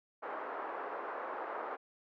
white band-pass noise, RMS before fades -41 dBFS, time 0.22-1.77 s, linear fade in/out 20 ms, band 370 to 1300 Hz, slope 24 dB/octave, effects none

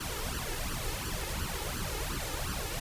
pink noise with flanger, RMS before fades -35 dBFS, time 0-2.8 s, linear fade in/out 10 ms, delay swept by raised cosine 0.66 to 2.36 ms, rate 2.8 Hz, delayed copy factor +0.8, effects resampled to 32000 Hz

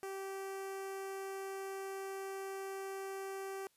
sawtooth tone with notch filter, 388 Hz, G4, 18 cents flat, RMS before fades -43 dBFS, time 0.03-3.67 s, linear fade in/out 0 ms, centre 3800 Hz, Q 1.2, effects white hiss -74 dBFS RMS until 3.76 s + resampled to 32000 Hz

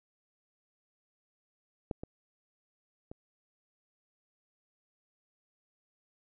clicks, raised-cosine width 2 ms, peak -20 / -26 / -30 dBFS, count 3, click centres 1.912 / 2.035 / 3.115 s, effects none

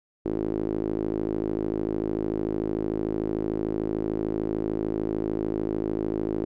sawtooth tone with band-pass filter, 53.4 Hz, G#1, 49 cents sharp, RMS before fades -28 dBFS, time 0.25-6.45 s, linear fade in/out 10 ms, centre 350 Hz, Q 3.9, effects none

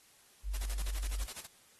sine tone, 48.79 Hz, G1, 7 cents flat, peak -33 dBFS, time 0.43-1.27 s, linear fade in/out 50 ms
white noise with tremolo, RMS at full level -43 dBFS, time 0.53-1.47 s, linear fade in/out 20 ms, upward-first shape square, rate 12 Hz, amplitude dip 80%
effects white hiss -63 dBFS RMS until 1.79 s + AAC 32 kbps

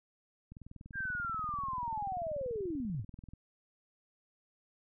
click train, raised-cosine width 5 ms, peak -36 dBFS, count 59, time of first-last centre 0.52-3.336 s, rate 20.6 Hz
sine linear sweep, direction down, 1616 to 80.7 Hz, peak -34 dBFS, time 0.93-3.05 s, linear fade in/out 50 ms
effects none

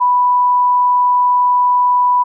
sine tone, 987.8 Hz, B5, in tune, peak -9 dBFS, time 0-2.24 s, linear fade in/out 20 ms, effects none

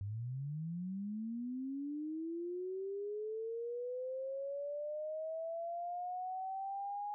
sine linear sweep, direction up, 96 to 830.6 Hz, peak -38 dBFS, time 0.01-7.14 s, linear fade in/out 0 ms, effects none

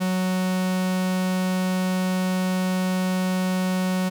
45% pulse tone, 185 Hz, F#3, in tune, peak -21 dBFS, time 0-4.1 s, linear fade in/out 20 ms, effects none

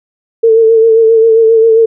sine tone with vibrato, 450 Hz, A4, 39 cents sharp, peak -3 dBFS, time 0.43-1.86 s, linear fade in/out 10 ms, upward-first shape sine, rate 7.5 Hz, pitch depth 34 cents each way, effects none

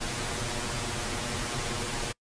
pink noise with comb filter, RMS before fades -32 dBFS, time 0-2.13 s, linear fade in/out 20 ms, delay 8.4 ms, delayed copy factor +0.95, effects noise-tail reverb RT60 0.1 s tail -25 dB re dry + resampled to 22050 Hz

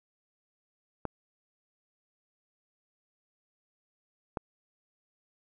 clicks, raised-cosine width 1 ms, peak -18 dBFS, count 2, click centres 1.053 / 4.372 s, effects none

